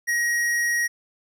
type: tone with hard clipping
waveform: triangle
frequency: 1892 Hz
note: A#6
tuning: 25 cents sharp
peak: -22 dBFS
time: 0.07-0.88 s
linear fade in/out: 20 ms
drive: 17 dB
effects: none